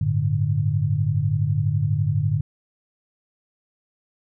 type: chord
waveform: sine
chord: G suspended second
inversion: none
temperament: equal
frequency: 98 / 110 / 146.83 Hz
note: G2 / A2 / D3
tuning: 0 / 0 / 0 cents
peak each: -24 / -23 / -22 dBFS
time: 0.01-2.41 s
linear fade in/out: 5 ms
effects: none